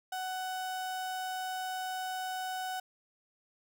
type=tone; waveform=35% pulse; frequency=746 Hz; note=F#5; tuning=14 cents sharp; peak=-33 dBFS; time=0.12-2.8 s; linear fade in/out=5 ms; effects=none